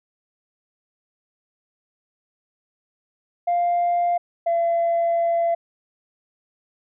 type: tone pair in turn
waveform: sine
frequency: 698.5 / 678.2 Hz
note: F5 / E5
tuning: 0 / +49 cents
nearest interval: minor second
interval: 51 cents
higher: first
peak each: -16 dBFS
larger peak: neither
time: 3.47-4.18 / 4.46-5.55 s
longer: second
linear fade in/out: 10 ms
effects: tanh soft clip ceiling -15 dBFS